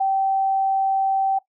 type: tone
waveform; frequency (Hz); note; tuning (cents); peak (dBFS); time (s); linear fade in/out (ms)
sine; 775; G5; -20; -17; 0-1.39; 10
effects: noise-tail reverb RT60 0.1 s tail -17 dB re dry